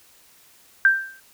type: tone with exponential decay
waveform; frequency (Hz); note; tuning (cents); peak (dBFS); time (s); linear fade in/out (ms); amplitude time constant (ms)
sine; 1573; G6; +6; -9; 0.85-1.2; 1; 75
effects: white hiss -54 dBFS RMS until 1.33 s